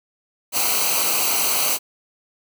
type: noise with comb filter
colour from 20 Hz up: white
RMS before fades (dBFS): -20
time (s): 0.52-1.79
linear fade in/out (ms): 50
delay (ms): 0.57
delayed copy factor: -0.75
effects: none